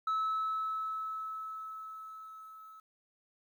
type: tone with level ramp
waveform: sine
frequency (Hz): 1300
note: E6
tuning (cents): -24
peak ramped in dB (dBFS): -26 to -50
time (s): 0.07-2.8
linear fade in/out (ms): 5
effects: tanh soft clip ceiling -28 dBFS + 11-bit